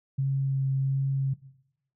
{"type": "tone with vibrato", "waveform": "sine", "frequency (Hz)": 135.4, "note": "C#3", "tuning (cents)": -40, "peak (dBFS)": -23, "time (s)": [0.18, 1.34], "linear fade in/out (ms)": 10, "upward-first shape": "sine", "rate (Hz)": 1.4, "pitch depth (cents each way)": 11, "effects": ["noise-tail reverb RT60 0.8 s tail -17 dB re dry"]}